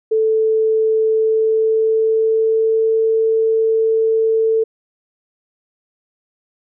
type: tone with pitch glide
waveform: sine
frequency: 440 to 445.4 Hz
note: A4 to A4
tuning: 0 to +21 cents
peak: -12 dBFS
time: 0.11-4.64 s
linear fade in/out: 10 ms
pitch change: +21 cents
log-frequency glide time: 1.08-3 s
effects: none